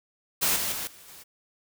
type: noise with level steps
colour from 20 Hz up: white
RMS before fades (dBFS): -24 / -29 / -33 / -50 / -47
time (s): 0.41-1.24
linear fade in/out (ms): 20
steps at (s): 0.56 / 0.72 / 0.87 / 1.08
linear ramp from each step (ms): 2
effects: none